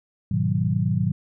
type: chord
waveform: sine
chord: G# minor seventh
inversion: none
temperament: equal with one note detuned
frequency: 103.83 / 123.47 / 156.37 / 185 Hz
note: G#2 / B2 / D#3 / F#3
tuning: 0 / 0 / +9 / 0 cents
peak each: -25 dBFS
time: 0.31-1.12 s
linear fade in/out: 5 ms
effects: none